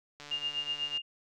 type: click train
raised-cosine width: 0.2 ms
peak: -29 dBFS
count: 114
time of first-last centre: 0.2-0.974 s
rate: 146 Hz
type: tone with tremolo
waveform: sine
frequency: 2821 Hz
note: F7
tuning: 17 cents sharp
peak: -28 dBFS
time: 0.31-1.02 s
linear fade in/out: 5 ms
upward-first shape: triangle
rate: 8.1 Hz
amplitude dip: 90%
effects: none